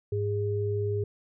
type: tone pair together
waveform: sine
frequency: 103.2 / 409.6 Hz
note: G#2 / G#4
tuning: -10 / -24 cents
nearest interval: 2 octaves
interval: 2386 cents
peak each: -28 / -29 dBFS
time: 0.12-1.04 s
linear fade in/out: 5 ms
effects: none